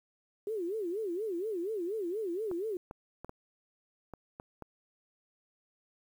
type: tone with vibrato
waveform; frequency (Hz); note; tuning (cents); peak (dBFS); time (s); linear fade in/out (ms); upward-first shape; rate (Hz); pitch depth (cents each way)
sine; 388.7; G4; -15; -32; 0.47-2.77; 2; sine; 4.2; 250
type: clicks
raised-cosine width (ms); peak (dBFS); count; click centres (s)
1; -29; 7; 2.514 / 2.911 / 3.246 / 3.294 / 4.137 / 4.399 / 4.623
effects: 10-bit